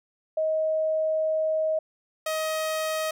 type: tone pair in turn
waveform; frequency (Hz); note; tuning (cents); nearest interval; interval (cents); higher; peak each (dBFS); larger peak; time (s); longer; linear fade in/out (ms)
sine / sawtooth; 630 / 630; D#5 / D#5; +21 / +21; unison; 0; neither; -22; neither; 0.37-1.79 / 2.26-3.11; first; 5
effects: none